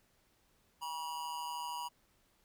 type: tone with amplitude modulation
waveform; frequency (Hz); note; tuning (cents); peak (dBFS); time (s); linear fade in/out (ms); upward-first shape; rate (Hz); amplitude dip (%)
square; 965; B5; -40; -36; 0.81-1.89; 20; sine; 153; 70
effects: pink hiss -72 dBFS RMS until 2.44 s